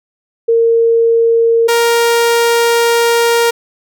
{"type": "tone pair in turn", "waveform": ["sine", "sawtooth"], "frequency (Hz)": [460, 467.8], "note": ["A#4", "A#4"], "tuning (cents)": [-23, 6], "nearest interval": "unison", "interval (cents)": 29, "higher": "second", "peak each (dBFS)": [-7, -5], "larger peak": "second", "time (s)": [[0.48, 1.68], [1.68, 3.51]], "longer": "second", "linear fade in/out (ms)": 10, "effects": []}